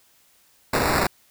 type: noise with sample-and-hold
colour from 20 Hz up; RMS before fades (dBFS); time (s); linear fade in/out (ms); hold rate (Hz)
blue; -21; 0.73-1.07; 5; 3150
effects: white hiss -59 dBFS RMS until 1.3 s